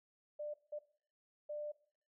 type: tone bursts at uneven times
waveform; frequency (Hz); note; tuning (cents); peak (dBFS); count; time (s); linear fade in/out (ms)
sine; 595; D5; +22; -40; 3; 0.39-0.54 / 0.72-0.79 / 1.49-1.72; 10
effects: noise-tail reverb RT60 0.5 s tail -17 dB re dry